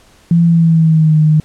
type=tone with pitch glide; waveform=sine; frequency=169.2 to 154.26 Hz; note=E3 to D#3; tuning=+45 to -15 cents; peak=-6 dBFS; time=0.31-1.4 s; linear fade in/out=2 ms; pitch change=-160 cents; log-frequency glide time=0.45-1.18 s; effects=pink hiss -47 dBFS RMS until 1.44 s + low-pass 10000 Hz 12 dB/octave